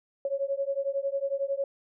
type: beating tone pair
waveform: sine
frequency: 547 / 558 Hz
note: C#5 / C#5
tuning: -23 / +11 cents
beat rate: 11 Hz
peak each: -30 dBFS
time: 0.25-1.64 s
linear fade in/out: 2 ms
effects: none